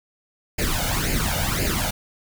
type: noise with flanger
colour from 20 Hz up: pink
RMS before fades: -23 dBFS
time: 0.58-1.91 s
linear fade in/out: 10 ms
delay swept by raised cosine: 0.42 to 1.39 ms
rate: 1.9 Hz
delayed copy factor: +0.75
effects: none